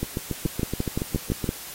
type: two click trains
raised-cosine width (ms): 3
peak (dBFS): -11 / -13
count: 7 / 11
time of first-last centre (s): 0.46-1.491 / 0.03-1.442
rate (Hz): 5.82 / 7.08
effects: white hiss -39 dBFS RMS until 1.74 s + AAC 48 kbps